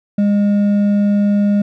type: tone with hard clipping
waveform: triangle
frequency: 203.9 Hz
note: G#3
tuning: 32 cents flat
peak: -12 dBFS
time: 0.18-1.62 s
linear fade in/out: 5 ms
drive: 8 dB
effects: none